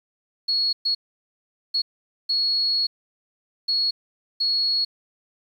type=tone bursts at uneven times; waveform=sine; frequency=4339 Hz; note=C#8; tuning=38 cents flat; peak=-19 dBFS; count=6; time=0.48-0.73 / 0.85-0.95 / 1.74-1.82 / 2.29-2.87 / 3.68-3.91 / 4.4-4.85 s; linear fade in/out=10 ms; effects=9-bit